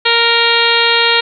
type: harmonic tone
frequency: 466.2 Hz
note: A#4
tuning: in tune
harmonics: 1 / 2 / 3 / 4 / 5 / 6 / 7 / 8 / 9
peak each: -18 / -18 / -18 / -18 / -18 / -18 / -18 / -18 / -18 dBFS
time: 0.05-1.21 s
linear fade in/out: 10 ms
effects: none